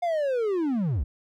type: linear sweep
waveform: triangle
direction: down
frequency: 715 to 50.4 Hz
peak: -21 dBFS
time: 0.02-1.04 s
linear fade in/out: 10 ms
effects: none